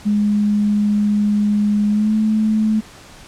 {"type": "tone with pitch glide", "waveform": "sine", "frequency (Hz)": [207.7, 216.6], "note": ["G#3", "A3"], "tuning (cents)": [0, -27], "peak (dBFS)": -13, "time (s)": [0.05, 2.81], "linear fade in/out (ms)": 20, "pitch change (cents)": 73, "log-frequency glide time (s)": [1.89, 2.14], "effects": ["pink hiss -41 dBFS RMS until 3.27 s", "low-pass 9000 Hz 12 dB/octave"]}